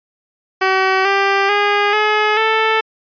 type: tone with pitch steps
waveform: 10% pulse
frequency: 379.9 / 394.4 / 409.5 / 425.2 / 441.5 Hz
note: F#4 / G4 / G#4 / G#4 / A4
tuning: +46 / +11 / -24 / +41 / +6 cents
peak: -4 dBFS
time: 0.61-2.81 s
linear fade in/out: 10 ms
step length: 440 ms
effects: resampled to 11025 Hz